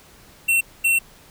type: tone bursts at uneven times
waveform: square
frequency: 2712 Hz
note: E7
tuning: 49 cents sharp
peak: -16 dBFS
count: 2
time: 0.48-0.61 / 0.84-0.99 s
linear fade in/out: 10 ms
effects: pink hiss -49 dBFS RMS until 1.3 s